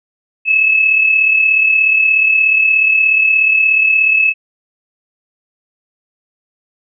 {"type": "tone with amplitude modulation", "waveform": "sine", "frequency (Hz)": 2597, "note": "E7", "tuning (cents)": -26, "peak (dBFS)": -6, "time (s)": [0.45, 4.34], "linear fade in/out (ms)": 50, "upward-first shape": "sine", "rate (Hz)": 36.8, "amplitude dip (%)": 50, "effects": []}